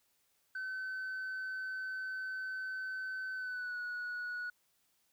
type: tone with pitch glide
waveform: sine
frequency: 1525 to 1463.7 Hz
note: G6 to F#6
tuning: -48 to -19 cents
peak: -35 dBFS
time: 0.55-4.5 s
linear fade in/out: 5 ms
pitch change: -71 cents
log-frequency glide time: 3.34-3.79 s
effects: tanh soft clip ceiling -36 dBFS + white hiss -75 dBFS RMS until 5.12 s